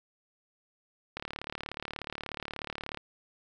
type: click train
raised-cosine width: 0.3 ms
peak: -20 dBFS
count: 67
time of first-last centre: 1.17-2.973 s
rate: 36.6 Hz
effects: none